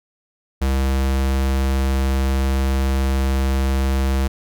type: tone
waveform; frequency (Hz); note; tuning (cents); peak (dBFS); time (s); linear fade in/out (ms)
square; 66.8; C2; +36; -17; 0.61-4.28; 10
effects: none